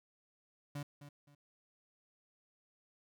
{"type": "tone with echo", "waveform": "35% pulse", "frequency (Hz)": 144.4, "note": "D3", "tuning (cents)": -29, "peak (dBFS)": -38, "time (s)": [0.75, 0.83], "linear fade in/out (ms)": 5, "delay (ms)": 260, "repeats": 2, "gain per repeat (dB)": -11, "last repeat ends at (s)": 1.35, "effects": []}